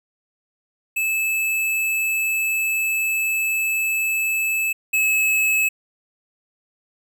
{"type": "tone pair in turn", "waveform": "square", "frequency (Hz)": [2612, 2589], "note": ["E7", "E7"], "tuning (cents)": [-17, -32], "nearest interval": "unison", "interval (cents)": 15, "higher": "first", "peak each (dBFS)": [-20, -17], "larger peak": "second", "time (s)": [[0.96, 4.73], [4.93, 5.69]], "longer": "first", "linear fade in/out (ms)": 10, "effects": []}